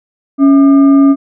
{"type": "tone with frequency modulation", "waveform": "sine", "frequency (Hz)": 277.2, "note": "C#4", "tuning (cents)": 0, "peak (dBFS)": -3, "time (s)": [0.38, 1.16], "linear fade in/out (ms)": 50, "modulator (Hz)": 929, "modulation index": 0.26, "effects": []}